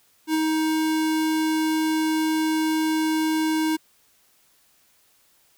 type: tone with ADSR envelope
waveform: square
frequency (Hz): 315.1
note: D#4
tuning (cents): +22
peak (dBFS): -19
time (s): 0.27-3.77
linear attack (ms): 70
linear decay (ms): 22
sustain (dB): -2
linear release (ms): 17
effects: white hiss -61 dBFS RMS until 5.57 s